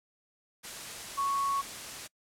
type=tone in noise; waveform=sine; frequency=1108.7 Hz; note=C#6; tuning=in tune; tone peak=-27 dBFS; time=1.17-1.62 s; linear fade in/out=20 ms; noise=white; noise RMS=-41 dBFS; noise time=0.63-2.08 s; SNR=+11 dB; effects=noise-tail reverb RT60 0.1 s tail -25 dB re dry + low-pass 10000 Hz 12 dB/octave